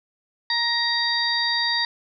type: harmonic tone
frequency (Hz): 940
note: A#5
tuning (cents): +14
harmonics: 1 / 2 / 4 / 5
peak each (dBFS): -29 / -25 / -26 / -24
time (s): 0.5-1.85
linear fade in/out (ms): 2
effects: none